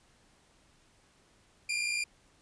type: tone pair together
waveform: sawtooth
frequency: 2385 / 2445 Hz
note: D7 / D#7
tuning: +26 / -31 cents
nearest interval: unison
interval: 43 cents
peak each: -28 / -32 dBFS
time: 1.69-2.04 s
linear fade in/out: 5 ms
effects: pink hiss -65 dBFS RMS until 2.41 s + resampled to 22050 Hz